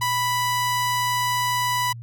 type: tone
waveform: sawtooth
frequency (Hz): 987.8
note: B5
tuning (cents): 0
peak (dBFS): -17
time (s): 0.01-1.93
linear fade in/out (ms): 10
effects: added 117 Hz sine -34 dBFS peak until 2.02 s